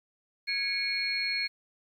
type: tone cluster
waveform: sine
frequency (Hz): 1658 / 2206 / 2391 / 4275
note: G#6 / C#7 / D7 / C8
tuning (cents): -3 / -9 / +30 / +36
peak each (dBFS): -40 / -31 / -39 / -31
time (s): 0.47-1.48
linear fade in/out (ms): 20
effects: 10-bit